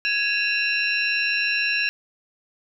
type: tone cluster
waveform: sine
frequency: 1665 / 2537 / 2739 / 3983 / 5500 Hz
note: G#6 / D#7 / F7 / B7 / F8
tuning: +4 / +33 / -34 / +14 / -27 cents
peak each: -26 / -28 / -23 / -31 / -31 dBFS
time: 0.05-1.89 s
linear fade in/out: 0 ms
effects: none